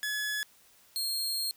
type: tone pair in turn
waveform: sawtooth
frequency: 1701 / 4237 Hz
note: G#6 / C8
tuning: +41 / +21 cents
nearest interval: octave + major third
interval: 1580 cents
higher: second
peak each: -27 dBFS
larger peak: neither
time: 0.03-0.43 / 0.96-1.51 s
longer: second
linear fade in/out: 0 ms
effects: white hiss -61 dBFS RMS until 1.56 s